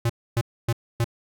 square tone bursts, 116.9 Hz, A#2, 5 cents sharp, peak -20 dBFS, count 4, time 0.05-1.044 s, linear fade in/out 5 ms, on 46 ms, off 270 ms, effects none

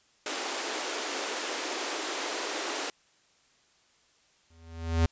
pink high-pass noise, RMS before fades -33 dBFS, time 0.26-2.9 s, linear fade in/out 2 ms, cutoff 290 Hz, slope 48 dB/octave
square tone with exponential growth, 82.41 Hz, E2, in tune, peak -20 dBFS, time 4.5-5.06 s, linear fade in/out 5 ms, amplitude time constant 120 ms
effects white hiss -65 dBFS RMS until 5.11 s + resampled to 16000 Hz

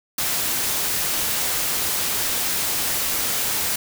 white noise, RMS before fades -23 dBFS, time 0.18-3.76 s, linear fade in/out 5 ms, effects none

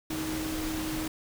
sine tone in noise, 314.7 Hz, D#4, 20 cents sharp, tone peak -32 dBFS, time 0.1-1.08 s, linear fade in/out 5 ms, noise pink, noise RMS -36 dBFS, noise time 0.1-1.08 s, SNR +1 dB, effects none

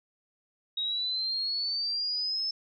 sine exponential sweep, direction up, 3776 to 5274 Hz, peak -28 dBFS, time 0.77-2.51 s, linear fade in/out 5 ms, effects none

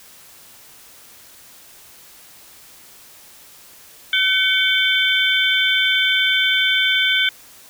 sine tone cluster, 1520 / 2244 / 3115 / 3499 Hz, F#6 / C#7 / G7 / A7, +46 / +21 / -12 / -10 cents, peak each -20 dBFS, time 4.13-7.29 s, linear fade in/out 2 ms, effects white hiss -45 dBFS RMS until 7.69 s

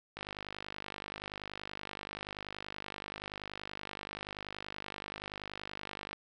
click train, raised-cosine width 0.3 ms, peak -24 dBFS, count 302, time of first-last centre 0.17-6.13 s, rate 50.5 Hz, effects none

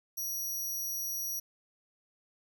15% pulse tone, 5780 Hz, F#8, 41 cents flat, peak -28 dBFS, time 0.17-1.4 s, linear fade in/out 10 ms, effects none

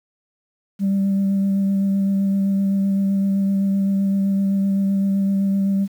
sine tone with vibrato, 196 Hz, G3, in tune, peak -14 dBFS, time 0.79-5.88 s, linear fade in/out 50 ms, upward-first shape sine, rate 7.8 Hz, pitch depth 13 cents each way, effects tanh soft clip ceiling -14 dBFS + 8-bit

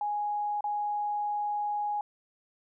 sine tone with dropouts, 830 Hz, G#5, 1 cent flat, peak -28 dBFS, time 0.01-2.01 s, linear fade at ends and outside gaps 2 ms, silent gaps 0.608-0.641 s, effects none

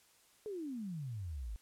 sine exponential sweep, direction down, 440 to 49 Hz, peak -39 dBFS, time 0.46-1.56 s, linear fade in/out 0 ms, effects white hiss -67 dBFS RMS until 1.61 s + low-pass 12000 Hz 12 dB/octave

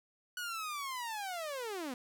sawtooth linear sweep, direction down, 1480 to 236.8 Hz, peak -34 dBFS, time 0.37-1.94 s, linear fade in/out 2 ms, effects none

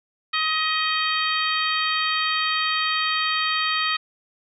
harmonic tone with a mistuned harmonic, 630 Hz, D#5, 21 cents sharp, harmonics 2 / 3 / 4 / 5 / 6 / 7, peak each -25 / -27 / -28 / -29 / -30 / -30 dBFS, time 0.33-3.97 s, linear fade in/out 10 ms, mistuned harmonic 4, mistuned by -16 cents, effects none

